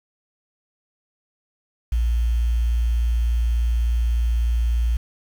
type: tone with quantisation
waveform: sine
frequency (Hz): 58.27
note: A#1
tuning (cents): 0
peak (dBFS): -17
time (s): 1.92-4.97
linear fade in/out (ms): 5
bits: 7
effects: none